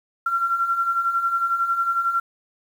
sine beating tone pair, 1359 / 1370 Hz, F6 / F6, -48 / -34 cents, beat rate 11 Hz, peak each -27 / -20 dBFS, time 0.26-2.2 s, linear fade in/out 5 ms, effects 8-bit

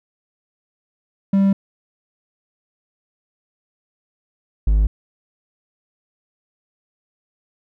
triangle tone pair in turn, 196 / 51.8 Hz, G3 / G#1, 0 / -4 cents, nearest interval octave + major seventh, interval 2304 cents, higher first, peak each -10 dBFS, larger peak neither, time 1.33-1.53 / 4.67-4.87 s, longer neither, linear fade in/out 5 ms, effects none

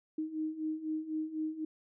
sine beating tone pair, 310 / 314 Hz, D#4 / D#4, -6 / +16 cents, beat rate 4 Hz, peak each -39 / -35 dBFS, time 0.18-1.65 s, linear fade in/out 5 ms, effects none

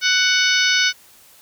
harmonic tone with a mistuned harmonic, 743 Hz, F#5, 7 cents sharp, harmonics 2 / 3 / 4 / 5 / 6 / 7 / 8, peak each -19 / -21 / -22 / -23 / -24 / -24 / -25 dBFS, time 0.01-0.93 s, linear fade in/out 50 ms, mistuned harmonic 5, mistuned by -20 cents, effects white hiss -49 dBFS RMS until 1.41 s

